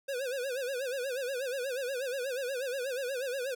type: tone with vibrato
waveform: square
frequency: 519 Hz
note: C5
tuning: 14 cents flat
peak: -33 dBFS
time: 0.08-3.55 s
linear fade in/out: 10 ms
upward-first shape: sine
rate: 8.3 Hz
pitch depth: 130 cents each way
effects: none